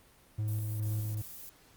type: tone with tremolo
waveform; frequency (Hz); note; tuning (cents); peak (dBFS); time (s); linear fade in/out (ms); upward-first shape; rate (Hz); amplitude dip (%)
triangle; 107.1; A2; -46; -28; 0.38-1.22; 10; square; 2.4; 25
type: noise bursts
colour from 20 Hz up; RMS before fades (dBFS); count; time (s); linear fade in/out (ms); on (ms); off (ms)
violet; -46; 3; 0.48-1.492; 0; 320; 26
effects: pink hiss -61 dBFS RMS until 1.76 s + Opus 32 kbps